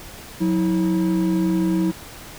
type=tone pair together; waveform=triangle; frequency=182.5 / 323.4 Hz; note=F#3 / E4; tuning=-24 / -33 cents; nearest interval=minor seventh; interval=991 cents; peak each=-18 dBFS; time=0.4-1.92 s; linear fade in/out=20 ms; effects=pink hiss -39 dBFS RMS until 2.38 s